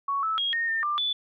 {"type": "tone with pitch steps", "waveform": "sine", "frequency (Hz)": [1115, 1308, 3274, 1847, 1807, 1188, 3474], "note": ["C#6", "E6", "G#7", "A#6", "A6", "D6", "A7"], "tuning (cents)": [10, -14, -25, -16, 46, 20, -23], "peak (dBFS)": -24, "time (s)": [0.08, 1.13], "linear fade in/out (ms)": 5, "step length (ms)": 150, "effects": []}